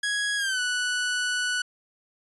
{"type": "tone with pitch glide", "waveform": "sawtooth", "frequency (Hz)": [1662, 1480.7], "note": ["G#6", "F#6"], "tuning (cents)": [1, 1], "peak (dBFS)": -21, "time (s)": [0.03, 1.62], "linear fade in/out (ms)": 5, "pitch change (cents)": -200, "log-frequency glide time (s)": [0.37, 0.6], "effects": ["resampled to 24000 Hz"]}